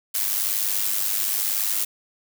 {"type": "noise with amplitude modulation", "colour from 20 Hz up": "blue", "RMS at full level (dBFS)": -21, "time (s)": [0.14, 1.85], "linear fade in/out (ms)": 10, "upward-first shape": "sine", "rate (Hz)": 101, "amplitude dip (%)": 65, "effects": []}